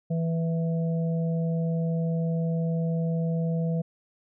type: harmonic tone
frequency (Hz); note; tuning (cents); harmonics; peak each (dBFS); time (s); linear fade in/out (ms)
164.81; E3; 0; 1 / 3 / 4; -24 / -35 / -38; 0.1-3.82; 10
effects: none